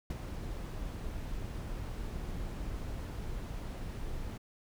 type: noise with ADSR envelope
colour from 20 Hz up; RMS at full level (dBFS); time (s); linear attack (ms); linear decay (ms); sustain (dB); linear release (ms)
brown; -32; 0.1-4.38; 5; 26; -7; 12
effects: none